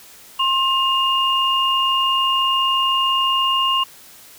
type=tone pair together; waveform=sine; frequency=1063 / 2829 Hz; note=C6 / F7; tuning=+27 / +22 cents; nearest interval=octave + perfect fourth; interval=1695 cents; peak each=-18 dBFS; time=0.39-3.84 s; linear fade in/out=10 ms; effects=white hiss -44 dBFS RMS until 4.38 s